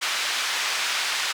pink band-pass noise, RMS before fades -26 dBFS, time 0.01-1.33 s, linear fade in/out 20 ms, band 1500 to 5600 Hz, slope 12 dB/octave, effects none

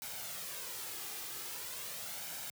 white noise with flanger, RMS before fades -43 dBFS, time 0.02-2.5 s, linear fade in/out 0 ms, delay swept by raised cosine 1.3 to 2.5 ms, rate 0.43 Hz, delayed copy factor +0.5, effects high-pass 100 Hz 12 dB/octave

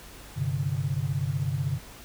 sine chord, G suspended fourth, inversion none, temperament equal, 98 / 130.81 / 146.83 Hz, G2 / C3 / D3, 0 / 0 / 0 cents, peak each -32 / -29 / -29 dBFS, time 0.36-1.79 s, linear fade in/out 20 ms, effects added 50 Hz sine -51 dBFS peak until 2.04 s + pink hiss -47 dBFS RMS until 2.04 s

